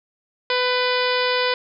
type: harmonic tone with a mistuned harmonic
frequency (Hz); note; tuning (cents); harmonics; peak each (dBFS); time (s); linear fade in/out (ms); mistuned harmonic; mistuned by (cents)
499.4; B4; +19; 1 / 2 / 3 / 4 / 5 / 6 / 7 / 8 / 9 / 10; -22 / -25 / -27 / -28 / -29 / -30 / -30 / -31 / -32 / -32; 0.5-1.54; 2; 5; -31
effects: none